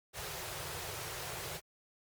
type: band-stop noise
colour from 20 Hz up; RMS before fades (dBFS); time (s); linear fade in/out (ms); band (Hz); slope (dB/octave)
pink; -41; 0.13-1.61; 50; 170 to 340; 96
effects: high-pass 80 Hz 12 dB/octave + Opus 48 kbps